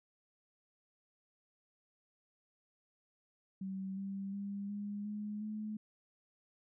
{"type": "tone with pitch steps", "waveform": "sine", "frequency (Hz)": [191.6, 195.85, 200.2, 204.6, 209.2, 213.8], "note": ["G3", "G3", "G3", "G#3", "G#3", "A3"], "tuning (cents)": [-39, -1, 37, -26, 13, -49], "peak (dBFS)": -38, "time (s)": [3.61, 5.77], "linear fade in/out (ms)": 5, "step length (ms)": 360, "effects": []}